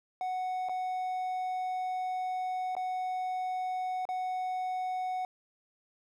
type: tone with dropouts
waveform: triangle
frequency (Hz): 740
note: F#5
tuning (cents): 0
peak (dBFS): -29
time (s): 0.21-5.25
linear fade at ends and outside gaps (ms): 1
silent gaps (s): 0.687-0.694 / 2.752-2.766 / 4.053-4.089
effects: none